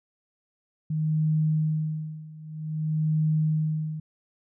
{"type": "tone with tremolo", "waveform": "sine", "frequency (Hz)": 155.56, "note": "D#3", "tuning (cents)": 0, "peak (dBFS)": -20, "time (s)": [0.9, 4], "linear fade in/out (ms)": 5, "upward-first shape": "sine", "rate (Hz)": 0.52, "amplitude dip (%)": 90, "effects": []}